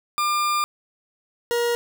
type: tone pair in turn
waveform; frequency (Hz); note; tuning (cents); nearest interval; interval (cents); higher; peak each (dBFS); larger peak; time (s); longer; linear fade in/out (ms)
40% pulse; 1200 / 474.8; D6 / A#4; +37 / +32; octave + major third; 1605; first; -19; neither; 0.18-0.64 / 1.51-1.75; first; 0
effects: none